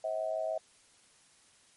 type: tone with amplitude modulation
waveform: sine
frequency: 642 Hz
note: E5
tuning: 46 cents flat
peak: -27 dBFS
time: 0.04-0.58 s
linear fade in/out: 5 ms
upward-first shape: sine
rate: 107 Hz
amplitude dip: 85%
effects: white hiss -63 dBFS RMS until 1.76 s + MP3 48 kbps